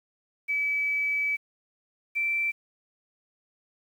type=tone pair in turn; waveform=sine; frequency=2294 / 2338 Hz; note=D7 / D7; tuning=-41 / -8 cents; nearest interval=unison; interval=33 cents; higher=second; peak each=-24 dBFS; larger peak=neither; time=0.48-1.37 / 2.15-2.52 s; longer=first; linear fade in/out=20 ms; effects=9-bit